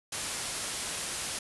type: low-pass noise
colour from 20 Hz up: white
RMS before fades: -36 dBFS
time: 0.12-1.39 s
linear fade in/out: 5 ms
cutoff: 11000 Hz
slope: 96 dB/octave
effects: none